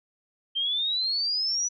sine exponential sweep, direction up, 3126 to 5970 Hz, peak -24 dBFS, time 0.55-1.69 s, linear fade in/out 20 ms, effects none

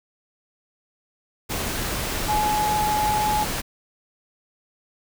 sine tone in noise, 846 Hz, G#5, 32 cents sharp, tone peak -20 dBFS, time 2.28-3.45 s, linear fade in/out 20 ms, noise pink, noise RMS -27 dBFS, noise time 1.49-3.62 s, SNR +4 dB, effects none

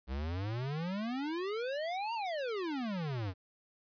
square exponential two-way sweep, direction up then down, 62 to 948 to 87.6 Hz, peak -35 dBFS, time 0.07-3.34 s, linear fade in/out 50 ms, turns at 2.14 s, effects resampled to 11025 Hz + 11-bit

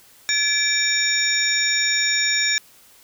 sine tone cluster, 1713 / 2327 / 3699 / 5520 / 6960 Hz, A6 / D7 / A#7 / F8 / A8, -47 / -17 / -14 / -21 / -20 cents, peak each -24 dBFS, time 0.29-2.58 s, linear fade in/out 0 ms, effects white hiss -51 dBFS RMS until 3.03 s

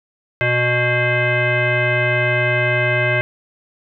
sine tone with frequency modulation, 1100 Hz, C#6, 14 cents flat, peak -14 dBFS, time 0.41-3.21 s, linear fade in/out 0 ms, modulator 489 Hz, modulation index 2.7, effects none

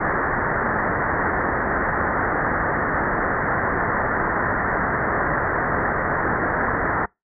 white low-pass noise, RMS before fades -22 dBFS, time 0-7.06 s, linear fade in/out 10 ms, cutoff 1900 Hz, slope 96 dB/octave, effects noise-tail reverb RT60 0.2 s tail -26 dB re dry

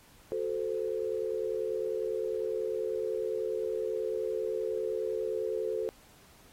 sine chord, F# diminished, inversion none, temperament equal with one note detuned, 370 / 440 / 519.9 Hz, F#4 / A4 / C5, 0 / 0 / -11 cents, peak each -36 / -32 / -36 dBFS, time 0.32-5.89 s, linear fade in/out 0 ms, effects pink hiss -59 dBFS RMS until 6.52 s + AAC 48 kbps

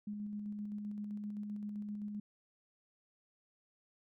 sine tone with tremolo, 207.7 Hz, G#3, in tune, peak -38 dBFS, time 0.07-2.2 s, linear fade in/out 5 ms, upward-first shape square, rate 7.7 Hz, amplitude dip 25%, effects none

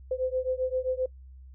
sine beating tone pair, 510 / 517.6 Hz, C5 / C5, -44 / -19 cents, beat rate 7.6 Hz, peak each -29 / -30 dBFS, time 0.11-1.06 s, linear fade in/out 5 ms, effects noise-tail reverb RT60 0.1 s tail -22 dB re dry + added 65 Hz sine -45 dBFS peak until 1.54 s

